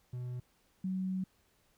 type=tone pair in turn; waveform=triangle / sine; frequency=124.1 / 187.4 Hz; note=B2 / F#3; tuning=+9 / +22 cents; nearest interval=perfect fifth; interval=713 cents; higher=second; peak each=-35 / -32 dBFS; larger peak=second; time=0.13-0.4 / 0.84-1.24 s; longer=second; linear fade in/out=5 ms; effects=pink hiss -71 dBFS RMS until 1.77 s